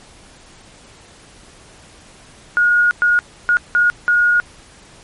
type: tone bursts at uneven times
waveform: sine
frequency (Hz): 1439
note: F#6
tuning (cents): -49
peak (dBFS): -10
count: 5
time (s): 2.57-2.91 / 3.02-3.19 / 3.49-3.57 / 3.75-3.9 / 4.08-4.4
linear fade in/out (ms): 0
effects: pink hiss -44 dBFS RMS until 5.03 s + MP3 48 kbps